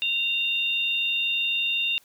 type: tone pair together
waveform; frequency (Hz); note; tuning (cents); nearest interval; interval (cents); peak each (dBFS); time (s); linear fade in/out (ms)
sine; 2774 / 3646; F7 / A#7; -12 / -39; perfect fourth; 473; -24 / -27; 0.02-1.98; 0
effects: white hiss -59 dBFS RMS until 2.04 s